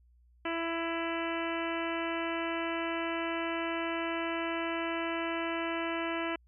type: harmonic tone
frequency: 332.5 Hz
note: E4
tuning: 15 cents sharp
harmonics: 1 / 2 / 3 / 4 / 5 / 6 / 7 / 8 / 9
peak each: -35 / -38 / -40 / -41 / -42 / -43 / -43 / -44 / -45 dBFS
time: 0.45-6.36 s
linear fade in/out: 5 ms
effects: added 60 Hz sine -60 dBFS peak until 6.47 s